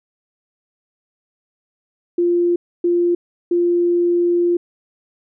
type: tone bursts at uneven times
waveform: sine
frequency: 348 Hz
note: F4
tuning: 6 cents flat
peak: -13 dBFS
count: 3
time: 2.18-2.56 / 2.84-3.15 / 3.51-4.57 s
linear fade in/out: 5 ms
effects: none